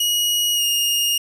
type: tone with pitch glide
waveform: sawtooth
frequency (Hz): 2900 to 2845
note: F#7 to F7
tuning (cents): -35 to +31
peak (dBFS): -14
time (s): 0-1.18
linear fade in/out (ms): 5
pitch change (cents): -34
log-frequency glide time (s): 0.54-0.63
effects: none